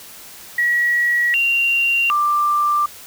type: tone with pitch steps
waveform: sine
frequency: 1919 / 2766 / 1183 Hz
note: A#6 / F7 / D6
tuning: +50 / -17 / +12 cents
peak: -14 dBFS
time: 0.58-2.86 s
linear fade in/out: 5 ms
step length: 760 ms
effects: white hiss -39 dBFS RMS until 3.06 s